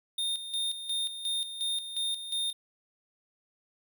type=tone with tremolo; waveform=square; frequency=3649 Hz; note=A#7; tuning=38 cents flat; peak=-29 dBFS; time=0.18-2.53 s; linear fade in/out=5 ms; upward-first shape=square; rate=2.8 Hz; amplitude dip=65%; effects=none